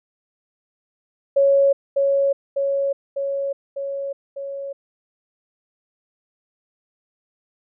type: tone with echo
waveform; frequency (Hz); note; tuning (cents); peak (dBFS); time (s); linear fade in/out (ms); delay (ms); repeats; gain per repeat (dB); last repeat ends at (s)
sine; 554.4; C#5; 0; -12; 1.36-1.73; 10; 600; 5; -3; 4.73
effects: none